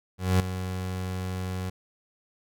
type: tone with ADSR envelope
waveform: 30% pulse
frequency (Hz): 92.5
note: F#2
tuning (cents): 0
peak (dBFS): -15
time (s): 0.18-1.7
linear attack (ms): 220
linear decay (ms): 4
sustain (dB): -12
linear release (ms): 8
effects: none